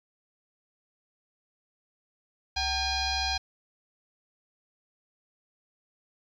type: tone with frequency modulation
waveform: sine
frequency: 2438 Hz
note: D#7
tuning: 36 cents flat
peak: -26 dBFS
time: 2.56-3.38 s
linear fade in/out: 10 ms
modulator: 835 Hz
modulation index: 3.2
effects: 10-bit